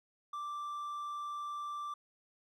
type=tone; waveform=triangle; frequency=1174.7 Hz; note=D6; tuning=in tune; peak=-36 dBFS; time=0.33-1.94 s; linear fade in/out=5 ms; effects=none